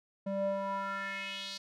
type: tone with band-pass filter sweep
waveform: square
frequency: 196 Hz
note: G3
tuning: in tune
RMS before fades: -36 dBFS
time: 0.26-1.58 s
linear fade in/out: 10 ms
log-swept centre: 410 to 4600 Hz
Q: 3.4
effects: none